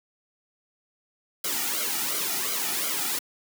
white noise with flanger, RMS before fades -28 dBFS, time 1.44-3.19 s, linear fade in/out 5 ms, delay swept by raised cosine 1.1 to 1.92 ms, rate 2.8 Hz, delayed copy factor -0.75, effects high-pass 200 Hz 12 dB/octave

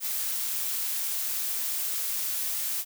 blue noise, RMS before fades -30 dBFS, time 0-2.85 s, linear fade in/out 50 ms, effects none

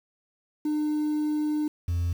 sine tone pair in turn, 302 / 86.23 Hz, D4 / F2, +48 / -21 cents, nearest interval octave + minor seventh, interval 2169 cents, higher first, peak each -21 dBFS, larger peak neither, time 0.65-1.68 / 1.88-2.13 s, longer first, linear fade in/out 5 ms, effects tanh soft clip ceiling -23 dBFS + 8-bit

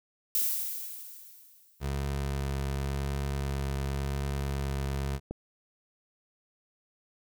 violet noise with exponential decay, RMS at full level -26 dBFS, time 0.35-1.87 s, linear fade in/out 1 ms, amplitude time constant 330 ms
25% pulse tone with vibrato, 69 Hz, C#2, 7 cents flat, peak -26 dBFS, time 1.8-5.2 s, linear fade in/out 50 ms, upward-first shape triangle, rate 0.9 Hz, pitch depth 15 cents each way
click, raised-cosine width 2 ms, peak -22 dBFS, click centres 5.31 s
effects none

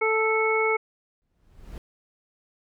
harmonic tone, 440 Hz, A4, in tune, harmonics 1 / 2 / 3 / 5, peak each -23 / -29 / -29 / -25 dBFS, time 0.01-0.77 s, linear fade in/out 10 ms
brown noise with exponential growth, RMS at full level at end -36 dBFS, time 1.22-1.78 s, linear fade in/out 0 ms, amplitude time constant 120 ms
effects none

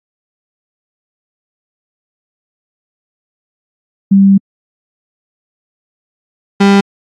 sine / 35% pulse tone pair in turn, 196 / 198.74 Hz, G3 / G3, 0 / +24 cents, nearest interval unison, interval 24 cents, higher second, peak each -3 dBFS, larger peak neither, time 4.11-4.38 / 6.6-6.81 s, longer first, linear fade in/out 10 ms, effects low-pass 5000 Hz 12 dB/octave + AAC 48 kbps

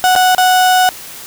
35% pulse tone with dropouts, 738 Hz, F#5, 5 cents flat, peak -6 dBFS, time 0.04-0.89 s, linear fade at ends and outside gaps 0 ms, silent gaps 0.153-0.161 / 0.348-0.381 s, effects white hiss -31 dBFS RMS until 1.26 s

